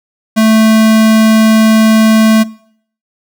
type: tone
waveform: square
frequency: 220 Hz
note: A3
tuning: in tune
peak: -6 dBFS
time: 0.36-2.44 s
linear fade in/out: 20 ms
effects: noise-tail reverb RT60 0.6 s tail -21 dB re dry